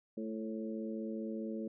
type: harmonic tone with a mistuned harmonic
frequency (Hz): 109.9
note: A2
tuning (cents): -2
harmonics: 2 / 3 / 4 / 5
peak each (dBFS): -39 / -43 / -45 / -47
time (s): 0.17-1.68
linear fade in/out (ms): 5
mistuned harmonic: 3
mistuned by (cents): +27
effects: none

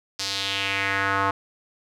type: tone with band-pass filter sweep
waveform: square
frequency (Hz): 98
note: G2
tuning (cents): 0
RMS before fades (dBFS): -25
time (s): 0.19-1.31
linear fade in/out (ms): 5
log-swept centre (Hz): 5100 to 1100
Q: 2.6
effects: none

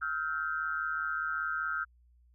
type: tone cluster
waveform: sine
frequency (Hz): 1296 / 1401 / 1557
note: E6 / F6 / G6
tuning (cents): -30 / +5 / -12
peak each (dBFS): -36 / -34 / -36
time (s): 0.01-1.85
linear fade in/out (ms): 20
effects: added 60 Hz sine -60 dBFS peak until 2.34 s

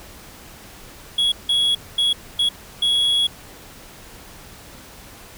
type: tone bursts at uneven times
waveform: triangle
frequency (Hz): 3343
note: G#7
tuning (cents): +11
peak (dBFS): -14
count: 5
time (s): 1.18-1.32 / 1.49-1.75 / 1.98-2.13 / 2.39-2.49 / 2.82-3.27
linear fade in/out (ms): 5
effects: pink hiss -42 dBFS RMS until 5.37 s

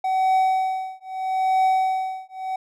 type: tone with tremolo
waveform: triangle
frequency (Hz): 756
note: F#5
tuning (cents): +37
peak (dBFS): -13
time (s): 0.04-2.56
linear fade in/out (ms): 5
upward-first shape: triangle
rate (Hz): 0.78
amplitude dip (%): 100
effects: none

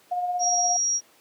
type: tone with tremolo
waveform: sine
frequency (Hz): 716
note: F5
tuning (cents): +43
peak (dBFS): -22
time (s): 0.11-0.77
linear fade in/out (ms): 10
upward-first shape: sine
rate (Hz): 17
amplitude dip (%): 40
type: tone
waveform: sine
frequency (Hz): 5670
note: F8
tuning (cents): +25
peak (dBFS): -21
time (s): 0.39-1.01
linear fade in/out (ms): 50
effects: pink hiss -57 dBFS RMS until 1.2 s + high-pass 300 Hz 12 dB/octave

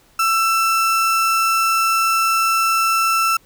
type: tone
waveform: 35% pulse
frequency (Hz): 1333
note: E6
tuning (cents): +19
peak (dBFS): -13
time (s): 0.19-3.37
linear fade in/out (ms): 5
effects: pink hiss -54 dBFS RMS until 3.45 s

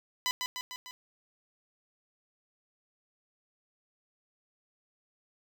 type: tone with echo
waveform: 10% pulse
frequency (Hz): 1000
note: B5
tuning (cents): +21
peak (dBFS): -19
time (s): 0.26-0.31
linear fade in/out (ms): 0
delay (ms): 150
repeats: 4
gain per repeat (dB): -4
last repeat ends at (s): 0.91
effects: none

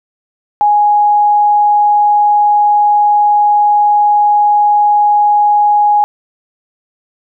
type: tone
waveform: sine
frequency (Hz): 830.6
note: G#5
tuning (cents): 0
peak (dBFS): -6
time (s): 0.61-6.04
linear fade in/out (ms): 0
effects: none

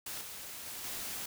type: noise with level steps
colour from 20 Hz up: white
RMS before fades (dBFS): -41 / -45 / -43 / -40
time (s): 0.06-1.26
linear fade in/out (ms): 5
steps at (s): 0.21 / 0.66 / 0.84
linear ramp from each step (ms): 2
effects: none

